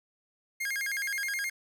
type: tone with vibrato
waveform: 45% pulse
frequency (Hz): 1863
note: A#6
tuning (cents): -2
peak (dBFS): -30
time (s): 0.6-1.5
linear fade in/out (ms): 10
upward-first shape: square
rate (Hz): 9.5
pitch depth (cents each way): 230
effects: none